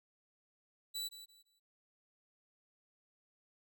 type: tone with echo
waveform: sawtooth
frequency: 3951 Hz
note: B7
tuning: in tune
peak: -35 dBFS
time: 0.94-1.09 s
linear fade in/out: 20 ms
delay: 170 ms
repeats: 3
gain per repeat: -12 dB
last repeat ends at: 1.6 s
effects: none